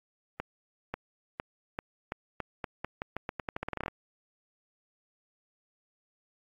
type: accelerating click train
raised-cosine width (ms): 0.5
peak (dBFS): -18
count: 22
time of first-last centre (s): 0.4-3.881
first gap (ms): 540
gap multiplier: 0.85
effects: AAC 64 kbps